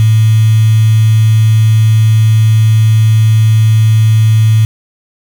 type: tone with quantisation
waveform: sine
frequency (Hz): 110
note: A2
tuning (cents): 0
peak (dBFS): -4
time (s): 0-4.65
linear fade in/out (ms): 0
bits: 4
effects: none